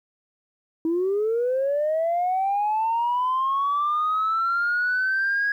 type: linear sweep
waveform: sine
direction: up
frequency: 318.7 to 1661.2 Hz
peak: -19 dBFS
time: 0.85-5.52 s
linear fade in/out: 2 ms
effects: tanh soft clip ceiling -17 dBFS + 10-bit